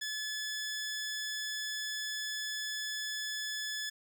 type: tone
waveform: 15% pulse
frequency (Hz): 1720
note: A6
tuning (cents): -40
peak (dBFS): -29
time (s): 0.01-3.9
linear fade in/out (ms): 10
effects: none